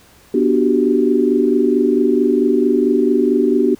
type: chord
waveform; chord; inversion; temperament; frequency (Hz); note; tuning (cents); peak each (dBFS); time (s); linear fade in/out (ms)
sine; G major seventh; first; just; 245 / 294 / 367.5 / 392; B3 / D4 / F#4 / G4; -14 / +2 / -12 / 0; -17; 0.34-3.75; 5
effects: pink hiss -48 dBFS RMS until 3.79 s